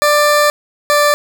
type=tone pair in turn; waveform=20% pulse; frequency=591 / 587.6 Hz; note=D5 / D5; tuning=+11 / +1 cents; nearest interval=unison; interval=10 cents; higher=first; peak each=-4 dBFS; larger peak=neither; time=0.02-0.5 / 0.9-1.14 s; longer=first; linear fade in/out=0 ms; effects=none